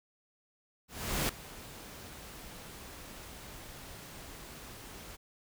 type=noise with ADSR envelope; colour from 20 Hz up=pink; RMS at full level=-30 dBFS; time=0.88-5.17 s; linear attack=410 ms; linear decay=4 ms; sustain=-18 dB; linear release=21 ms; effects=none